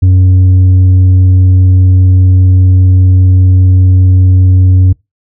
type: tone with tanh clipping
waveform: sine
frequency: 92.5 Hz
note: F#2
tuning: in tune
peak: -3 dBFS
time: 0.02-4.93 s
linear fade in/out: 10 ms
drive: 4 dB
effects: noise-tail reverb RT60 0.2 s tail -24 dB re dry